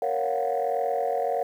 sine chord, Gb major seventh, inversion first, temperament equal, 466.2 / 554.4 / 698.5 / 740 Hz, Bb4 / Db5 / F5 / Gb5, 0 / 0 / 0 / 0 cents, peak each -28 dBFS, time 0.02-1.43 s, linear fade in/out 2 ms, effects tanh soft clip ceiling -17 dBFS + 9-bit

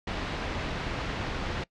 pink low-pass noise, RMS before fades -33 dBFS, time 0.07-1.64 s, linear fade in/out 5 ms, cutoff 3700 Hz, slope 12 dB/octave, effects noise-tail reverb RT60 0.1 s tail -22 dB re dry + low-pass 6000 Hz 12 dB/octave

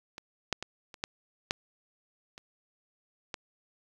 clicks, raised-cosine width 0.2 ms, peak -24 / -10 / -19 / -28 / -14 / -10 / -28 / -18 dBFS, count 8, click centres 0.181 / 0.527 / 0.626 / 0.942 / 1.039 / 1.509 / 2.379 / 3.342 s, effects 8-bit

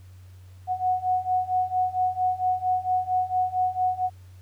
sine beating tone pair, 734 / 738.4 Hz, F#5 / F#5, -14 / -4 cents, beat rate 4.4 Hz, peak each -26 / -24 dBFS, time 0.67-4.1 s, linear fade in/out 50 ms, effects added 92 Hz sine -44 dBFS peak until 4.41 s + pink hiss -61 dBFS RMS until 4.41 s

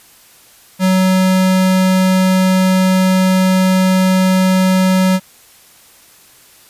square tone, 186.9 Hz, F#3, 18 cents sharp, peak -10 dBFS, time 0.79-5.2 s, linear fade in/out 50 ms, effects white hiss -45 dBFS RMS until 6.69 s + resampled to 32000 Hz

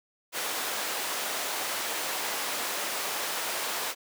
pink high-pass noise, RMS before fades -32 dBFS, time 0.32-3.95 s, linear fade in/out 50 ms, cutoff 570 Hz, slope 12 dB/octave, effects none

